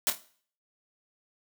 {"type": "noise with echo", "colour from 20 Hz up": "white", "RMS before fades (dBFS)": -25, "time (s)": [0.07, 0.1], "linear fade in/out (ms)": 0, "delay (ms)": 26, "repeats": 4, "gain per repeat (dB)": -9, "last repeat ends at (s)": 0.204, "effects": ["noise-tail reverb RT60 0.5 s tail -17 dB re dry", "high-pass 150 Hz 12 dB/octave"]}